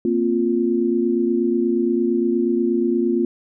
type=chord; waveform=sine; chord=Bb suspended second; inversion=none; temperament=equal; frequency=233.1 / 261.6 / 349.2 Hz; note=Bb3 / C4 / F4; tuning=0 / 0 / 0 cents; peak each=-21 / -23 / -19 dBFS; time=0.05-3.25 s; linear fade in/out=2 ms; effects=none